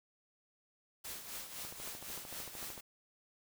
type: noise with tremolo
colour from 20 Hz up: white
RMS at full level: -43 dBFS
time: 1.04-2.81 s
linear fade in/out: 10 ms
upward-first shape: triangle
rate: 3.9 Hz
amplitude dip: 65%
type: click train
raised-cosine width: 1 ms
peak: -35 dBFS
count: 16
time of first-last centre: 1.65-2.778 s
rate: 13.3 Hz
effects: none